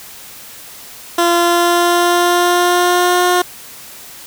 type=tone with pitch glide; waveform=15% pulse; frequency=343.9 to 357.9 Hz; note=F4 to F4; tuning=-27 to +42 cents; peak=-4 dBFS; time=1.18-3.42 s; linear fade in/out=5 ms; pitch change=+69 cents; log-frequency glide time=1.3-3.24 s; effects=white hiss -35 dBFS RMS until 4.26 s